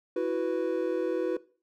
triangle chord, E suspended second, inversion none, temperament equal, 329.6 / 370 / 493.9 Hz, E4 / F#4 / B4, 0 / 0 / 0 cents, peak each -30 / -28 / -28 dBFS, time 0.16-1.37 s, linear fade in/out 5 ms, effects noise-tail reverb RT60 0.4 s tail -20 dB re dry

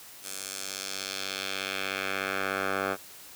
10% pulse tone with band-pass filter sweep, 96.6 Hz, G2, 25 cents flat, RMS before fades -33 dBFS, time 0.22-2.97 s, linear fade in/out 50 ms, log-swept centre 9400 to 1100 Hz, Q 1.2, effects white hiss -48 dBFS RMS until 3.35 s + high-pass 60 Hz 12 dB/octave

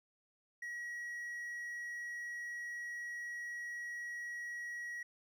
triangle tone, 1912 Hz, A#6, 43 cents sharp, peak -39 dBFS, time 0.62-5.03 s, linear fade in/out 5 ms, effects none

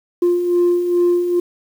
sine beating tone pair, 349.2 / 351.6 Hz, F4 / F4, 0 / +12 cents, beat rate 2.4 Hz, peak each -20 / -12 dBFS, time 0.22-1.4 s, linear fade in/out 5 ms, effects tanh soft clip ceiling -9 dBFS + 7-bit

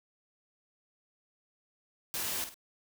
white noise with echo, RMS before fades -35 dBFS, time 2.14-2.44 s, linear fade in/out 0 ms, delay 51 ms, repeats 2, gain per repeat -9 dB, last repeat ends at 2.542 s, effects none

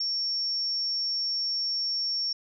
sine tone, 5480 Hz, F8, 34 cents flat, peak -26 dBFS, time 0-2.33 s, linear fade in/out 5 ms, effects none

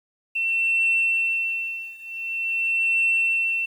sine tone with tremolo, 2697 Hz, E7, 39 cents sharp, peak -16 dBFS, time 0.35-3.66 s, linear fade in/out 10 ms, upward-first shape triangle, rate 0.46 Hz, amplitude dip 95%, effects tanh soft clip ceiling -13 dBFS + 9-bit

